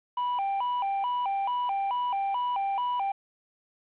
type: tone with vibrato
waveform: triangle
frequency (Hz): 880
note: A5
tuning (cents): 0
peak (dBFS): -24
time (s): 0.17-3.12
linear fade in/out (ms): 5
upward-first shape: square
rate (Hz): 2.3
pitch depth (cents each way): 190
effects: resampled to 8000 Hz + 9-bit